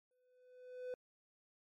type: tone with exponential growth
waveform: triangle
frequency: 502 Hz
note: B4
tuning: 28 cents sharp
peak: -37 dBFS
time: 0.11-0.94 s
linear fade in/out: 1 ms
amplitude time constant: 180 ms
effects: MP3 64 kbps